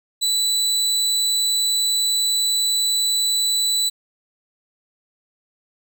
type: tone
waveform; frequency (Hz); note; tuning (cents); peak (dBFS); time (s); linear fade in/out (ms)
30% pulse; 3970; B7; +8; -15; 0.21-3.9; 20
effects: none